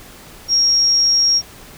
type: tone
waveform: sine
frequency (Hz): 5588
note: F8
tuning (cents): 0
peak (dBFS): -11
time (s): 0.48-1.42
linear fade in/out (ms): 50
effects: pink hiss -40 dBFS RMS until 1.77 s

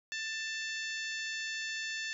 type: harmonic tone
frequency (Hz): 886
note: A5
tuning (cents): +12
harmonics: 2 / 3 / 4 / 5 / 6 / 7 / 8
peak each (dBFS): -38 / -42 / -44 / -46 / -48 / -49 / -50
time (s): 0.12-2.13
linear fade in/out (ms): 0
effects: none

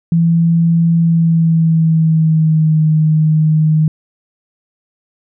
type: tone with pitch glide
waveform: sine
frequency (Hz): 167 to 155.82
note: E3 to D#3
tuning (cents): +23 to +3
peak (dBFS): -8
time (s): 0.12-3.88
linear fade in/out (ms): 2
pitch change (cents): -120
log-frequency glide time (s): 0.96-2.83
effects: none

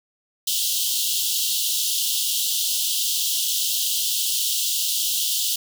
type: high-pass noise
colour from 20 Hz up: pink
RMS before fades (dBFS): -23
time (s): 0.47-5.56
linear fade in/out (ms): 5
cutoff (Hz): 2900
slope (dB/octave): 96
effects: none

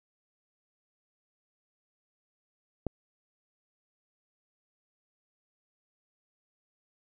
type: click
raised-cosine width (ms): 2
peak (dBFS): -17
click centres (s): 2.867
effects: none

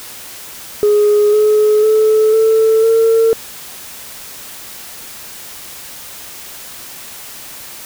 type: tone with pitch steps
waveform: sine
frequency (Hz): 416.8 / 425.3 / 434 / 442.9 / 451.9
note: G#4 / G#4 / A4 / A4 / A4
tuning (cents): +6 / +41 / -24 / +11 / +46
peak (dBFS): -6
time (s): 0.83-3.33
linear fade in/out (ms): 0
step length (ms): 500
effects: tanh soft clip ceiling -5 dBFS + white hiss -32 dBFS RMS until 7.85 s

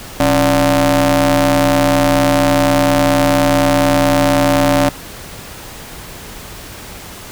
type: ring-modulated tone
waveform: sawtooth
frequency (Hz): 153.7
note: D#3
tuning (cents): -21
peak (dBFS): -3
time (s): 0.2-4.89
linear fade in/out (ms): 2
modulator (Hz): 429
effects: pink hiss -32 dBFS RMS until 7.31 s

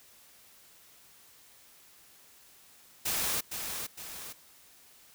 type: noise with echo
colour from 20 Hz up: white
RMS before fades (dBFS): -31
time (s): 3.05-3.41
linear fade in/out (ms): 10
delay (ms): 460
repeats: 2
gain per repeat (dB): -6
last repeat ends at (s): 4.33
effects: white hiss -58 dBFS RMS until 5.14 s

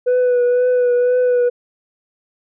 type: tone with vibrato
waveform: sine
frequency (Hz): 493.9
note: B4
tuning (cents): 0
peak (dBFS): -9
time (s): 0.06-1.5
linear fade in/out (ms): 20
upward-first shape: triangle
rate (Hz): 2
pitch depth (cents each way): 29
effects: tanh soft clip ceiling -11 dBFS

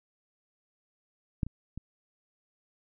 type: clicks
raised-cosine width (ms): 5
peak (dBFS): -15 / -27 / -26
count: 3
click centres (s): 1.432 / 1.466 / 1.776
effects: none

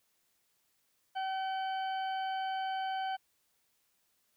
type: harmonic tone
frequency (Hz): 764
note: G5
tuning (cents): -45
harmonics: 1 / 2 / 3 / 4 / 6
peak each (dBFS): -33 / -43 / -53 / -46 / -57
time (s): 1.15-3.17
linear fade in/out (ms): 20
effects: white hiss -75 dBFS RMS until 4.36 s

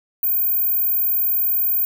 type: tone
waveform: sine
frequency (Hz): 15280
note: A#9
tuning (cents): +42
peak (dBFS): -16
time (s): 0.23-1.85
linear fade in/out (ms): 2
effects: none

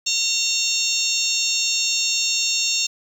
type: harmonic tone with a mistuned harmonic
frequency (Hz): 916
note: A#5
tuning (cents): -31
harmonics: 3 / 4 / 5 / 6 / 7 / 8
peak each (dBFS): -26 / -26 / -26 / -26 / -26 / -26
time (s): 0.06-2.87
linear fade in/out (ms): 10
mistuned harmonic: 5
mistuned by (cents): -90
effects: 7-bit

